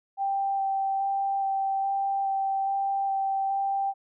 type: tone with vibrato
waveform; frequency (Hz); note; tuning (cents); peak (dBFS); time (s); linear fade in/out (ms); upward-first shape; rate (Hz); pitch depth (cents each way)
sine; 783; G5; -2; -24; 0.17-3.94; 50; square; 1.2; 8
effects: none